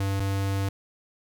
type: tone pair in turn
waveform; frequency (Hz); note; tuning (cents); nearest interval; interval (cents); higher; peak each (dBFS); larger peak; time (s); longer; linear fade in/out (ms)
square; 98 / 98; G2 / G2; 0 / 0; unison; 0; neither; -25; neither; 0-0.2 / 0.2-0.69; second; 5
effects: none